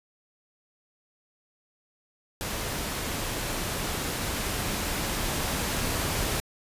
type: noise with level ramp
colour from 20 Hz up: pink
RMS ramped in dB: -32 to -28 dBFS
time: 2.41-6.4 s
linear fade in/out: 0 ms
effects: resampled to 32000 Hz